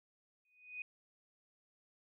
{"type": "tone with exponential growth", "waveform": "sine", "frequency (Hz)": 2489, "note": "D#7", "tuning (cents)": 0, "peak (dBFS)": -38, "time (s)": [0.45, 0.82], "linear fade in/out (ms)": 2, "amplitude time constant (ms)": 79, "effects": []}